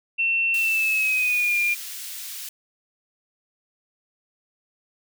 sine tone with pitch glide, 2700 to 2405 Hz, E7 to D7, +41 to +41 cents, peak -19 dBFS, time 0.18-1.75 s, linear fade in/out 20 ms, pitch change -200 cents, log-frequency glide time 0.58-1.57 s
white high-pass noise, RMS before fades -35 dBFS, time 0.54-2.49 s, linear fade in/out 2 ms, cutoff 2300 Hz, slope 12 dB/octave
effects none

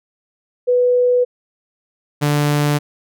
sine / sawtooth tone pair in turn, 493.9 / 146.84 Hz, B4 / D3, 0 / 0 cents, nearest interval octave + major sixth, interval 2100 cents, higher first, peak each -11 / -10 dBFS, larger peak second, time 0.67-1.25 / 2.21-2.79 s, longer neither, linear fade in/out 20 ms, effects none

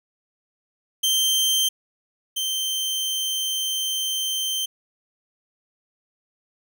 sawtooth tone pair in turn, 3136 / 3120 Hz, G7 / G7, 0 / -9 cents, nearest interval unison, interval 9 cents, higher first, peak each -15 / -20 dBFS, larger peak first, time 1.03-1.69 / 2.36-4.66 s, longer second, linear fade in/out 10 ms, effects none

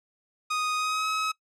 sawtooth tone with pitch glide, 1244.5 to 1278.7 Hz, D#6 to D#6, 0 to +47 cents, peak -22 dBFS, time 0.5-1.32 s, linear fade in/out 10 ms, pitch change +47 cents, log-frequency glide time 0.76-1.07 s, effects noise-tail reverb RT60 0.1 s tail -22 dB re dry + low-pass 8000 Hz 12 dB/octave

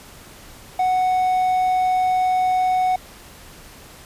triangle tone, 740 Hz, F#5, in tune, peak -14 dBFS, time 0.79-2.96 s, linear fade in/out 5 ms, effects pink hiss -43 dBFS RMS until 4.05 s + resampled to 32000 Hz

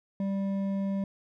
triangle tone with hard clipping, 196 Hz, G3, in tune, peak -29 dBFS, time 0.2-1.04 s, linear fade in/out 2 ms, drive 11 dB, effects none

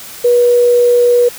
sine tone with quantisation, 484.4 Hz, B4, 34 cents flat, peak -6 dBFS, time 0.24-1.29 s, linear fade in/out 10 ms, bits 5, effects white hiss -31 dBFS RMS until 1.38 s

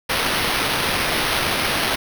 blue noise with sample-and-hold, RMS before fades -21 dBFS, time 0.09-1.96 s, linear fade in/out 10 ms, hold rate 7350 Hz, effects none

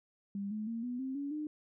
sine tone with pitch steps, 199.8 / 214.1 / 229.5 / 246 / 263.6 / 282.6 / 302.8 Hz, G3 / A3 / A#3 / B3 / C4 / C#4 / D#4, +33 / -47 / -27 / -7 / +13 / +34 / -47 cents, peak -35 dBFS, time 0.35-1.47 s, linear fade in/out 2 ms, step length 160 ms, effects none

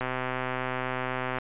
click train, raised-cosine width 0.5 ms, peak -15 dBFS, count 177, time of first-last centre 0.01-1.385 s, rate 128 Hz, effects resampled to 8000 Hz

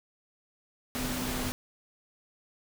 sine tone in noise, 251.6 Hz, B3, 32 cents sharp, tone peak -35 dBFS, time 0.95-1.52 s, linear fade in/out 0 ms, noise pink, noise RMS -34 dBFS, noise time 0.95-1.52 s, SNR -4 dB, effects none

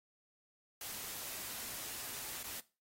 white noise with dropouts, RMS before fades -44 dBFS, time 0.81-2.6 s, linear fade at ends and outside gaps 2 ms, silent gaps 2.43-2.442 s, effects noise-tail reverb RT60 0.3 s tail -18 dB re dry + AAC 48 kbps

